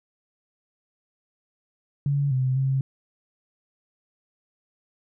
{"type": "tone with pitch steps", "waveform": "sine", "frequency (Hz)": [141.7, 129.7, 134.1], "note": ["C#3", "C3", "C3"], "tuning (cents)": [38, -15, 43], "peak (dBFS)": -20, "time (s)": [2.06, 2.81], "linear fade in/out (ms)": 2, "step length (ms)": 250, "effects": []}